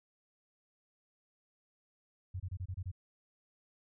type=tone bursts; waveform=sine; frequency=92 Hz; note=F#2; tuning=9 cents flat; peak=-36 dBFS; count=7; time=2.34-2.916 s; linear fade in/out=10 ms; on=60 ms; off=26 ms; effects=none